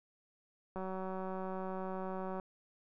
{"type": "click train", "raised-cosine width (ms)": 1, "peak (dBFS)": -28, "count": 309, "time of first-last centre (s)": [0.76, 2.398], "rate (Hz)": 188, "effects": []}